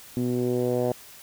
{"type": "tone with low-pass filter sweep", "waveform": "10% pulse", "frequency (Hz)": 123.47, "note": "B2", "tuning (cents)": 0, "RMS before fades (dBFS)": -25, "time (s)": [0.17, 0.92], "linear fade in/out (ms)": 0, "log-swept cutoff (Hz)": [270, 630], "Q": 2.3, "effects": ["white hiss -47 dBFS RMS until 1.22 s"]}